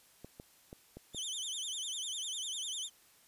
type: clicks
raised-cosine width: 2 ms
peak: -33 dBFS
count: 5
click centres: 0.246 / 0.399 / 0.729 / 0.97 / 1.147 s
type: tone with vibrato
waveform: 25% pulse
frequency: 3322 Hz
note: G#7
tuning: in tune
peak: -33 dBFS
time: 1.13-2.9 s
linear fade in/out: 50 ms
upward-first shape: sine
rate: 10 Hz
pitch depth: 180 cents each way
effects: white hiss -64 dBFS RMS until 3.27 s + resampled to 32000 Hz